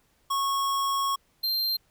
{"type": "tone pair in turn", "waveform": "square", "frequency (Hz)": [1100, 4165], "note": ["C#6", "C8"], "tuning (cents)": [-14, -9], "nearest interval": "octave + major seventh", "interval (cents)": 2305, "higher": "second", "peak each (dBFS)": -25, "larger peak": "neither", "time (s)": [[0.3, 1.16], [1.43, 1.77]], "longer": "first", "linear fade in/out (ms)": 10, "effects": ["pink hiss -67 dBFS RMS until 1.9 s"]}